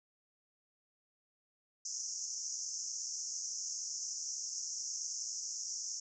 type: band-pass noise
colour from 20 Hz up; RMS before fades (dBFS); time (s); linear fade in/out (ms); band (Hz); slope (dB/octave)
pink; -41; 1.85-6; 5; 5400 to 6900; 96
effects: none